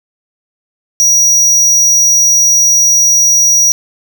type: tone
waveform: square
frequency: 5780 Hz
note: F#8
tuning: 41 cents flat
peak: -6 dBFS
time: 1-3.72 s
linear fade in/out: 0 ms
effects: none